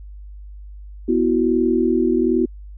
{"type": "chord", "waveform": "sine", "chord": "B suspended fourth", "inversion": "none", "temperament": "just", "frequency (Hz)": [246.9, 329.3, 370.4], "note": ["B3", "E4", "F#4"], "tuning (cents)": [0, -2, 2], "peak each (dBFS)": -19, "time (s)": [1.08, 2.46], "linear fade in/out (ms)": 10, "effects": ["added 50 Hz sine -34 dBFS peak until 2.77 s"]}